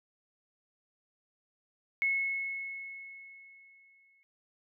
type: tone with exponential decay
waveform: sine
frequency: 2187 Hz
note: C#7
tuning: 24 cents flat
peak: -25 dBFS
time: 2.02-4.23 s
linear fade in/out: 0 ms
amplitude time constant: 480 ms
effects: none